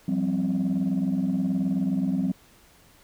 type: chord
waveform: sine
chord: F suspended second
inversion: none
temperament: equal with one note detuned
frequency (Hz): 174.61 / 193.52 / 261.6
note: F3 / G3 / C4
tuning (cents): 0 / -22 / 0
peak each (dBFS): -27 / -24 / -25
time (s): 0.08-2.32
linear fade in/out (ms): 5
effects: tanh soft clip ceiling -18 dBFS + pink hiss -56 dBFS RMS until 3.03 s